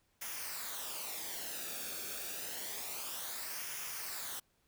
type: noise with flanger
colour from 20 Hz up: white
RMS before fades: -42 dBFS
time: 0.21-4.4 s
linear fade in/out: 10 ms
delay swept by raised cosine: 0.24 to 1.01 ms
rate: 0.28 Hz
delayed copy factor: -0.6
effects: pink hiss -75 dBFS RMS until 4.67 s